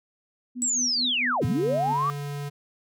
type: tone with tremolo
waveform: sine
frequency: 246.9 Hz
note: B3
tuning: in tune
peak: -30 dBFS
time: 0.55-1.94 s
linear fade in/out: 20 ms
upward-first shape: sine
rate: 4.5 Hz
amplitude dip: 85%
type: linear two-way sweep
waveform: sine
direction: down then up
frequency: 7920 to 91.7 to 1197 Hz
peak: -22 dBFS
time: 0.62-2.1 s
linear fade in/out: 0 ms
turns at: 1.45 s
type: tone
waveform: square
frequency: 143.6 Hz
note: D3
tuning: 39 cents flat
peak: -31 dBFS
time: 1.41-2.5 s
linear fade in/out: 20 ms
effects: none